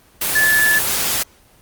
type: tone in noise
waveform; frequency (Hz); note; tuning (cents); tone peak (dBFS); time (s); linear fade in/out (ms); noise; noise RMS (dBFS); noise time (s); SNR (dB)
sine; 1731; A6; -29; -12; 0.35-0.79; 5; white; -19; 0.21-1.23; +4
effects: pink hiss -51 dBFS RMS until 1.61 s + Opus 24 kbps